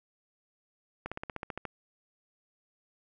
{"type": "slowing click train", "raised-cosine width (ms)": 0.5, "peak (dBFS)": -21, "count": 10, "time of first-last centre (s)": [1.06, 1.653], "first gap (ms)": 56, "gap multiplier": 1.04, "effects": []}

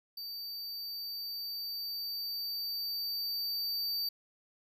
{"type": "tone with level ramp", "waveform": "square", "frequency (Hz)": 4621, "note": "D8", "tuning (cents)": -29, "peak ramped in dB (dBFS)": [-40, -32], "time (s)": [0.17, 4.09], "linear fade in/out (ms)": 5, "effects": []}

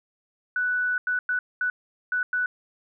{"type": "tone bursts at uneven times", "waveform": "sine", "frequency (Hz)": 1485, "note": "F#6", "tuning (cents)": 6, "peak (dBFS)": -22, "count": 6, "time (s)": [[0.56, 0.98], [1.07, 1.19], [1.29, 1.39], [1.61, 1.7], [2.12, 2.23], [2.33, 2.46]], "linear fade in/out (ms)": 2, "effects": []}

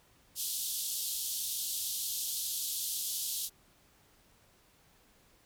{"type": "band-pass noise", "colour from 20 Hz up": "white", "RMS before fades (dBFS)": -36, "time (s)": [0.35, 3.5], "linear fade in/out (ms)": 50, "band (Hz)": [3200, 15000], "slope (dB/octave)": 48, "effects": ["pink hiss -65 dBFS RMS until 5.45 s"]}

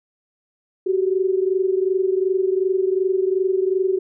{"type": "tone pair together", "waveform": "sine", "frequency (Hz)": [373.3, 396], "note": ["F#4", "G4"], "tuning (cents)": [15, 18], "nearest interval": "minor second", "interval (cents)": 103, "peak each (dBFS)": [-18, -22], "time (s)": [0.86, 3.99], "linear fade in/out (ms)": 10, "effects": []}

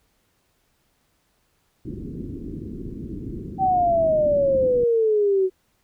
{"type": "low-pass noise", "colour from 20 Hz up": "white", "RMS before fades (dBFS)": -33, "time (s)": [1.85, 4.84], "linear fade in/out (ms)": 2, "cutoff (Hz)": 360, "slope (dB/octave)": 48}
{"type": "exponential sweep", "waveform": "sine", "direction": "down", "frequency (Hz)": [776, 370], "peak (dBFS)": -16, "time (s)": [3.58, 5.5], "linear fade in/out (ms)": 50}
{"effects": ["pink hiss -67 dBFS RMS until 5.83 s"]}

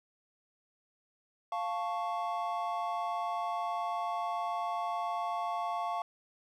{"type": "chord", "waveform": "triangle", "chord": "F augmented", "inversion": "none", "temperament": "equal", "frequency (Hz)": [698.5, 880, 1108.7], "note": ["F5", "A5", "C#6"], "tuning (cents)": [0, 0, 0], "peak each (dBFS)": [-33, -36, -35], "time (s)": [1.52, 6.02], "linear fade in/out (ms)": 2, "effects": []}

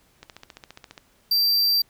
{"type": "click train", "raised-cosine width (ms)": 0.2, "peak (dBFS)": -23, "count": 12, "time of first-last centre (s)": [0.23, 0.978], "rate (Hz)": 14.7}
{"type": "tone", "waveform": "square", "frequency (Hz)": 4699, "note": "D8", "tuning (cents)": 0, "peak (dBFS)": -18, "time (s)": [1.31, 1.82], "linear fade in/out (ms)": 5}
{"effects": ["pink hiss -61 dBFS RMS until 1.89 s"]}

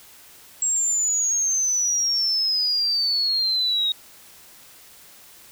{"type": "exponential sweep", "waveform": "sine", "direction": "down", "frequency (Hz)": [7640, 3763], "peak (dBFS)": -19, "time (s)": [0.62, 3.92], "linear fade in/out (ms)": 2, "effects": ["white hiss -48 dBFS RMS until 5.51 s"]}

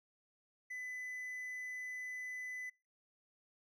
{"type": "tone", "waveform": "triangle", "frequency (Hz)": 2004, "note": "B6", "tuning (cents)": 25, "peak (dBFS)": -40, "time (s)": [0.7, 2.7], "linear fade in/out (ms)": 10, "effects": ["noise-tail reverb RT60 0.3 s tail -26 dB re dry"]}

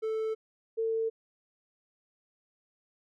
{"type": "tone pair in turn", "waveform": ["triangle", "sine"], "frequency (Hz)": [440, 449.2], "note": ["A4", "A4"], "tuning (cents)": [0, 36], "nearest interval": "unison", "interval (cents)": 36, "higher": "second", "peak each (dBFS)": -27, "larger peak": "neither", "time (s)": [[0.02, 0.35], [0.77, 1.1]], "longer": "neither", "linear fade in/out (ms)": 20, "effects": []}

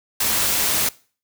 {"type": "noise", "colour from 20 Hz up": "white", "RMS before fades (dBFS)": -20, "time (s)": [0.2, 0.89], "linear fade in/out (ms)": 5, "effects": ["noise-tail reverb RT60 0.4 s tail -21 dB re dry"]}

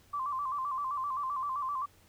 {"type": "tone with vibrato", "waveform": "sine", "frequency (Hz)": 1100, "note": "C#6", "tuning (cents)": -14, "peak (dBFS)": -31, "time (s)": [0.13, 1.86], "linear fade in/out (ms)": 10, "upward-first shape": "square", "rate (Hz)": 7.7, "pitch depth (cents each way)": 88, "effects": ["added 91 Hz sine -65 dBFS peak until 2.08 s", "pink hiss -63 dBFS RMS until 2.08 s"]}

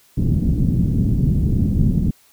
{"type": "low-pass noise", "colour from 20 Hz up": "white", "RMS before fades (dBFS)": -17, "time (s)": [0.17, 2.11], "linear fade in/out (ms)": 5, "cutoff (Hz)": 210, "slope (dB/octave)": 24, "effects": ["white hiss -54 dBFS RMS until 2.32 s"]}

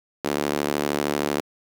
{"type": "tone with high-pass filter", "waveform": "sawtooth", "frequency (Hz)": 73, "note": "D2", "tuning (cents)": -10, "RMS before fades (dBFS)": -25, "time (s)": [0.24, 1.41], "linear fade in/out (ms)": 10, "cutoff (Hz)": 320, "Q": 1.3, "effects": ["8-bit"]}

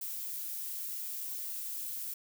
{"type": "noise", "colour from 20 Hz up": "violet", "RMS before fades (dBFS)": -39, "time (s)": [0.01, 2.14], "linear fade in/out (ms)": 5, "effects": []}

